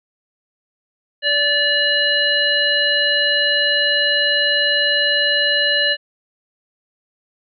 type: harmonic tone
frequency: 580 Hz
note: D5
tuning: 22 cents flat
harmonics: 1 / 3 / 5 / 7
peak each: -23 / -18 / -19 / -20 dBFS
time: 1.22-5.97 s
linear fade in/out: 50 ms
effects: none